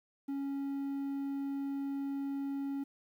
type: tone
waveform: triangle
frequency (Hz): 277.2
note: C#4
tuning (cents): 0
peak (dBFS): -32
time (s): 0.28-2.84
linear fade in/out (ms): 10
effects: 11-bit